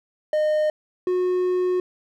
triangle tone pair in turn, 612 / 363.9 Hz, D#5 / F#4, -29 / -29 cents, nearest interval major sixth, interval 900 cents, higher first, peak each -16 / -17 dBFS, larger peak first, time 0.33-0.7 / 1.07-1.8 s, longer second, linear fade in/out 2 ms, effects none

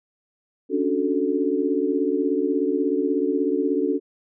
sine chord, D major seventh, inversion third, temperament equal, 277.2 / 293.7 / 370 / 440 Hz, C#4 / D4 / F#4 / A4, 0 / 0 / 0 / 0 cents, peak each -25 dBFS, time 0.69-4 s, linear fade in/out 50 ms, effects none

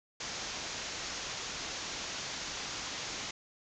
white low-pass noise, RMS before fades -40 dBFS, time 0.2-3.31 s, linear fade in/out 5 ms, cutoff 7000 Hz, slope 96 dB/octave, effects none

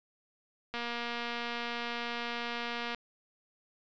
click train, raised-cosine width 0.3 ms, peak -21 dBFS, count 524, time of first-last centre 0.74-2.947 s, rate 237 Hz, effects resampled to 16000 Hz

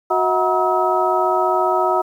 sine tone cluster, 367.1 / 641 / 736 / 953 / 1284 Hz, F#4 / E5 / F#5 / A#5 / E6, -14 / -49 / -9 / +38 / -46 cents, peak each -21 dBFS, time 0.1-2.02 s, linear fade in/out 10 ms, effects 8-bit

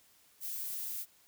violet noise, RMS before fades -39 dBFS, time 0.4-1.06 s, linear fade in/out 50 ms, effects white hiss -65 dBFS RMS until 1.27 s

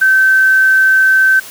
sine tone, 1543 Hz, G6, 28 cents flat, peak -6 dBFS, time 0.01-1.4 s, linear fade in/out 10 ms, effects white hiss -32 dBFS RMS until 1.5 s + high-pass 100 Hz 12 dB/octave

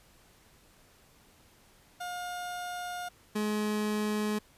30% pulse tone pair in turn, 713 / 211.4 Hz, F5 / G#3, +36 / +31 cents, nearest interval octave + major sixth, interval 2105 cents, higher first, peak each -33 / -26 dBFS, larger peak second, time 2-3.09 / 3.35-4.39 s, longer first, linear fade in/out 10 ms, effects pink hiss -61 dBFS RMS until 4.57 s + resampled to 32000 Hz

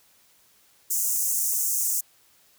pink high-pass noise, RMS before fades -25 dBFS, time 0.9-2.01 s, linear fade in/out 10 ms, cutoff 6300 Hz, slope 48 dB/octave, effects white hiss -60 dBFS RMS until 2.58 s

